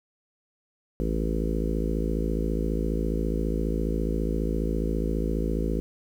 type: harmonic tone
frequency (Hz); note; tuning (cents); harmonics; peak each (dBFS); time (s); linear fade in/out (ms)
54.7; A1; -9; 1 / 3 / 4 / 5 / 6 / 7 / 8 / 9; -27 / -32 / -33 / -34 / -35 / -35 / -36 / -37; 1-5.8; 0
effects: 9-bit